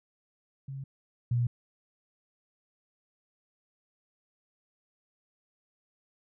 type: tone pair in turn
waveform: sine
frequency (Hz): 136 / 120.39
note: C#3 / B2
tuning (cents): -33 / -44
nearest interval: major second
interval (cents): 211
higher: first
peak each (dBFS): -36 / -24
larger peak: second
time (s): 0.68-0.84 / 1.31-1.47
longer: neither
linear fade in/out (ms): 5
effects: none